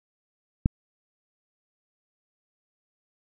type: click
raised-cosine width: 5 ms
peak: -7 dBFS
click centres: 0.659 s
effects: none